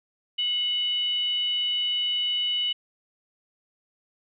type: tone with frequency modulation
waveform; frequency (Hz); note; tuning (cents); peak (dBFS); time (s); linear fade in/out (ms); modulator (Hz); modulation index
sine; 2958; F#7; -1; -23; 0.38-2.73; 10; 803; 0.28
effects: none